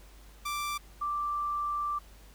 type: tone pair in turn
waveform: sawtooth / sine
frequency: 1174.7 / 1174.7 Hz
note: D6 / D6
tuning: 0 / 0 cents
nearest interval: unison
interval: 0 cents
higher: neither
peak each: -28 / -29 dBFS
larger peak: first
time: 0.45-0.78 / 1.01-1.99 s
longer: second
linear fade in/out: 10 ms
effects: added 50 Hz sine -51 dBFS peak until 2.34 s + pink hiss -58 dBFS RMS until 2.34 s